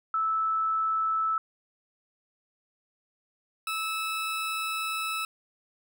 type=tone pair in turn; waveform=sine / 20% pulse; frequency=1311 / 1306.4 Hz; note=E6 / E6; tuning=-10 / -16 cents; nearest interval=unison; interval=6 cents; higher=first; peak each=-24 dBFS; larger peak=neither; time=0.14-1.38 / 3.67-5.25 s; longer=second; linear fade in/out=2 ms; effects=none